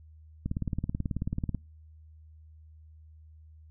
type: click train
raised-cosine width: 5 ms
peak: -18 dBFS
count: 21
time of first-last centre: 0.46-1.547 s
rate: 18.4 Hz
effects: noise-tail reverb RT60 0.3 s tail -26 dB re dry + added 78 Hz sine -50 dBFS peak until 3.7 s